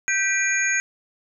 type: tone cluster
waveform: sine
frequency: 1555 / 1964 / 2391 / 6600 Hz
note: G6 / B6 / D7 / G#8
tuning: -14 / -10 / +30 / -12 cents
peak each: -24 / -25 / -25 / -25 dBFS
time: 0.08-0.8 s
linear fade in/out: 0 ms
effects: none